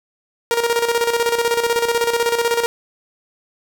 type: tone with tremolo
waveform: sawtooth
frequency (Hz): 469.2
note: A#4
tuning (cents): +11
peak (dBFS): -10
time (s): 0.51-2.66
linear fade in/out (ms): 0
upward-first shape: square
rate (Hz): 16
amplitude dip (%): 60
effects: none